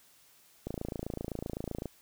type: click train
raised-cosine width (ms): 2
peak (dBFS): -22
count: 34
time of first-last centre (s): 0.67-1.857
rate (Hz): 27.8
effects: white hiss -62 dBFS RMS until 2.01 s